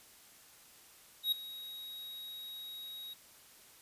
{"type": "tone with ADSR envelope", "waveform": "square", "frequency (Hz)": 3800, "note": "A#7", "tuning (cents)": 33, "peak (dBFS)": -27, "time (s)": [1.23, 3.14], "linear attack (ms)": 90, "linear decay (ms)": 7, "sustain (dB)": -17, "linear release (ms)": 11, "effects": ["white hiss -59 dBFS RMS until 3.81 s", "resampled to 32000 Hz"]}